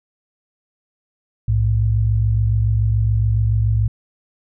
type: tone pair together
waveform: sine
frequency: 60.9 / 107.95 Hz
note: B1 / A2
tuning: -24 / -33 cents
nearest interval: minor seventh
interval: 991 cents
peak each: -19 / -15 dBFS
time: 1.48-3.88 s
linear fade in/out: 5 ms
effects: none